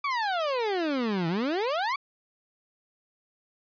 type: exponential two-way sweep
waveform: 30% pulse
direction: down then up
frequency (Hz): 1174.7 to 159.9 to 1166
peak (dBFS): -23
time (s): 0.04-1.96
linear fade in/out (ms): 5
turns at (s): 1.28
effects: resampled to 11025 Hz